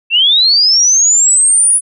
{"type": "linear sweep", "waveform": "sine", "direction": "up", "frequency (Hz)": [2637, 9956], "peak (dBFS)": -6, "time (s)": [0.1, 1.81], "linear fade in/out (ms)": 50, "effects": []}